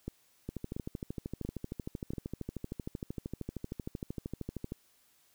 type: two click trains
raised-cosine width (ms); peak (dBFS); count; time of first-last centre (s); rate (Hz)
3; -24 / -24; 4 / 56; 0.08-2.135 / 0.49-4.721; 1.46 / 13
effects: white hiss -68 dBFS RMS until 5.34 s